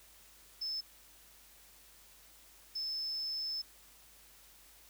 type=tone bursts at uneven times; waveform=sine; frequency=5250 Hz; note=E8; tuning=8 cents flat; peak=-35 dBFS; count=2; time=0.61-0.81 / 2.75-3.62 s; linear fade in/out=10 ms; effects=added 50 Hz sine -68 dBFS peak until 4.89 s + white hiss -60 dBFS RMS until 4.89 s